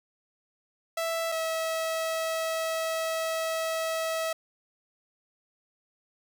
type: tone pair in turn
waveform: sawtooth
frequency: 659.3 / 647.6 Hz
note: E5 / E5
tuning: 0 / -31 cents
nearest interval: unison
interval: 31 cents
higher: first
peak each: -24 dBFS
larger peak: neither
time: 0.97-1.32 / 1.32-4.33 s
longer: second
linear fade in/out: 5 ms
effects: 11-bit